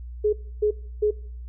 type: tone bursts at uneven times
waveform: sine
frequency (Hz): 421.3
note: G#4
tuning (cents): +25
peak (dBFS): -17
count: 3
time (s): 0.24-0.33 / 0.62-0.71 / 1.02-1.11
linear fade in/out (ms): 10
effects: noise-tail reverb RT60 0.6 s tail -21 dB re dry + added 60 Hz sine -34 dBFS peak until 1.48 s